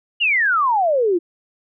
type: exponential sweep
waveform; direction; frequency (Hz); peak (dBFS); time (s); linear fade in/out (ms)
sine; down; 2938 to 329.3; -14; 0.2-1.19; 20
effects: none